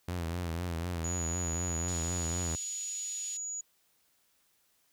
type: tone with vibrato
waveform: sawtooth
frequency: 85.6 Hz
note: F2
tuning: 34 cents flat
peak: -29 dBFS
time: 0.08-2.56 s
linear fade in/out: 5 ms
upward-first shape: triangle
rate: 4 Hz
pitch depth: 100 cents each way
type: tone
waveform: sine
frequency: 6840 Hz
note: A8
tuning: 50 cents flat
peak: -35 dBFS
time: 1.04-3.61 s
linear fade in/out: 5 ms
type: band-pass noise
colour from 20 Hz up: pink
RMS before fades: -48 dBFS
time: 1.88-3.37 s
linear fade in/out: 2 ms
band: 3100 to 9400 Hz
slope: 24 dB/octave
effects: white hiss -71 dBFS RMS until 4.92 s